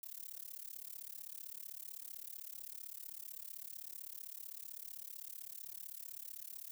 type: noise with amplitude modulation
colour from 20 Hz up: violet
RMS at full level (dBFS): -45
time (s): 0.03-6.71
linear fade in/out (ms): 0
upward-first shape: sine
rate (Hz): 35.7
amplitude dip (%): 100
effects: none